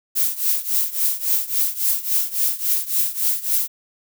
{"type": "noise with tremolo", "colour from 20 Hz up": "violet", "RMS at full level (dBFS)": -17, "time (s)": [0.15, 3.68], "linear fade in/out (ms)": 20, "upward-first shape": "triangle", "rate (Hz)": 3.6, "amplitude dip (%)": 90, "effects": []}